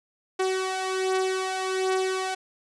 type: beating tone pair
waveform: sawtooth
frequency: 375.8 / 377.1 Hz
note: F#4 / F#4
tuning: +27 / +33 cents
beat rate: 1.3 Hz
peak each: -26 / -22 dBFS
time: 0.39-2.35 s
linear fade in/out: 10 ms
effects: resampled to 22050 Hz